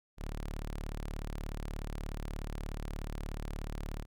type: tone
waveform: sawtooth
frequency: 36.71 Hz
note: D1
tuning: in tune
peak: -33 dBFS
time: 0.17-4.06 s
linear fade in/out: 50 ms
effects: none